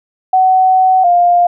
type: tone pair in turn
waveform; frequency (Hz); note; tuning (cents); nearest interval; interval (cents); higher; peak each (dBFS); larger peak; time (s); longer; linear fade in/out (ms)
sine; 750 / 702.6; F#5 / F5; +23 / +10; minor second; 113; first; -6; neither; 0.33-1.04 / 1.04-1.47; first; 5
effects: none